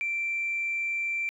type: tone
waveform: sine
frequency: 2349 Hz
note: D7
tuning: in tune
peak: -26 dBFS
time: 0.01-1.29 s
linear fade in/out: 0 ms
effects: tanh soft clip ceiling -22 dBFS + 11-bit